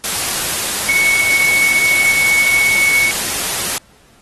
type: tone in noise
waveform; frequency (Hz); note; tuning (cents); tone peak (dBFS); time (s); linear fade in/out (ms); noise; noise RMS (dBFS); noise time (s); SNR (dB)
sine; 2217; C#7; 0; -11; 0.89-3.11; 0; white; -19; 0.04-3.78; +5
effects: pink hiss -50 dBFS RMS until 4.21 s + AAC 32 kbps